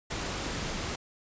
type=noise; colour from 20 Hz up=pink; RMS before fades=-34 dBFS; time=0.1-0.96 s; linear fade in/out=10 ms; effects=resampled to 16000 Hz